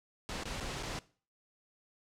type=noise with dropouts; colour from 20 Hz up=pink; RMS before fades=-39 dBFS; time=0.29-0.99 s; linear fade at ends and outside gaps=0 ms; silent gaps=0.435-0.455 / 0.601-0.607 / 0.827-0.832 s; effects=noise-tail reverb RT60 0.4 s tail -19 dB re dry + low-pass 7000 Hz 12 dB/octave